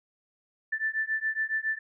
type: beating tone pair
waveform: sine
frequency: 1760 / 1767.2 Hz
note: A6 / A6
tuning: 0 / +7 cents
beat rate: 7.2 Hz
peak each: -30 dBFS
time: 0.72-1.79 s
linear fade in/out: 10 ms
effects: none